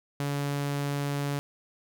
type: tone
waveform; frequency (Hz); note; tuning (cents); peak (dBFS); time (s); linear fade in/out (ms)
sawtooth; 142.5; C#3; +48; -24; 0.2-1.39; 0
effects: none